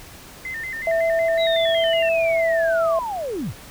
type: tone with vibrato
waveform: sine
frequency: 1932 Hz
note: B6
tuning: 39 cents flat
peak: -27 dBFS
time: 0.45-2.09 s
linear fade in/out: 2 ms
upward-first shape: square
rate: 5.4 Hz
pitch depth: 110 cents each way
type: tone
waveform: sine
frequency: 659.3 Hz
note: E5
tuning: in tune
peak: -17 dBFS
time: 0.87-2.99 s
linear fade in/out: 2 ms
type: linear sweep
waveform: sine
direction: down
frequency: 3951 to 49 Hz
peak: -24 dBFS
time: 1.37-3.54 s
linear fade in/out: 50 ms
effects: pink hiss -42 dBFS RMS until 3.7 s